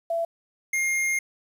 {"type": "tone pair in turn", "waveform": ["sine", "square"], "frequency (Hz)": [670, 2127], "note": ["E5", "C7"], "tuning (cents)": [28, 28], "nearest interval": "octave + minor sixth", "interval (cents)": 2000, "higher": "second", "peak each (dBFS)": -23, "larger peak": "neither", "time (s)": [[0.1, 0.25], [0.73, 1.19]], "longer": "second", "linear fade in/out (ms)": 5, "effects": ["resampled to 32000 Hz", "9-bit"]}